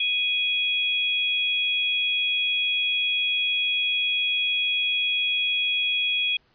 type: tone pair together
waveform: sine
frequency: 2489 / 3322 Hz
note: D#7 / G#7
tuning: 0 / 0 cents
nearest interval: perfect fourth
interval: 500 cents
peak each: -24 dBFS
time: 0-6.37 s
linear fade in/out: 5 ms
effects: pink hiss -63 dBFS RMS until 6.54 s + resampled to 11025 Hz